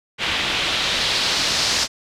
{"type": "noise with low-pass filter sweep", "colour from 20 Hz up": "white", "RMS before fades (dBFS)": -21, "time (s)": [0.18, 1.88], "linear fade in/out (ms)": 50, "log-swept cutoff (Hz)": [2900, 5300], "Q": 2, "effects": []}